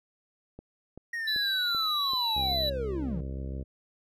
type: click train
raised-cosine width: 2 ms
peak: -30 dBFS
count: 6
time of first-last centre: 0.59-2.521 s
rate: 2.59 Hz
type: linear sweep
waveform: triangle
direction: down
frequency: 1887 to 136.4 Hz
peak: -29 dBFS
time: 1.13-3.21 s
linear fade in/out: 5 ms
type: tone with vibrato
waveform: triangle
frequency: 3944 Hz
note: B7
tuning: 3 cents flat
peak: -26 dBFS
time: 1.27-2.7 s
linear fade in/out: 10 ms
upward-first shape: sine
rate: 2.5 Hz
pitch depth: 15 cents each way
type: harmonic tone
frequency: 66.6 Hz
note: C2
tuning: 31 cents sharp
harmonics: 1 / 2 / 3 / 4 / 5 / 6 / 7 / 8 / 9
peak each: -34 / -40 / -44 / -46 / -48 / -50 / -51 / -52 / -53 dBFS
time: 2.35-3.64 s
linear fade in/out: 20 ms
effects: none